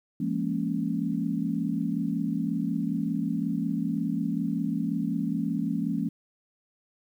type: chord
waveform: sine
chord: Bb minor seventh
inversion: second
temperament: equal with one note detuned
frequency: 171.02 / 207.7 / 233.1 / 277.2 Hz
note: F3 / Ab3 / Bb3 / Db4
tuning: -36 / 0 / 0 / 0 cents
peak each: -31 dBFS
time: 0.2-6.09 s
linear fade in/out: 5 ms
effects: 10-bit